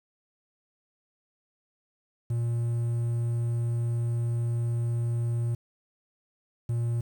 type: tone pair in turn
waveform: triangle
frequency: 117.7 / 117.7 Hz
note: A#2 / A#2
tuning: +17 / +17 cents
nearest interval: unison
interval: 0 cents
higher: neither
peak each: -23 dBFS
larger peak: neither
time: 2.3-5.55 / 6.69-7.01 s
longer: first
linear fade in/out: 5 ms
effects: 9-bit